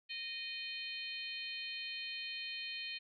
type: harmonic tone with a mistuned harmonic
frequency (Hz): 618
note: D#5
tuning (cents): -12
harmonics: 3 / 4 / 5 / 6 / 7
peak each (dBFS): -51 / -44 / -46 / -53 / -46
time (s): 0.09-2.99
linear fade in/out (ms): 20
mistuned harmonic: 7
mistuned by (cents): -48
effects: none